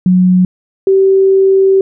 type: tone pair in turn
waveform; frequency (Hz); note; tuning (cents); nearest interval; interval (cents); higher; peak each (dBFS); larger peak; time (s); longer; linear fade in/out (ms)
sine; 182.8 / 385.7; F#3 / G4; -21 / -28; octave + minor second; 1293; second; -5; neither; 0.06-0.45 / 0.87-1.81; second; 2
effects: none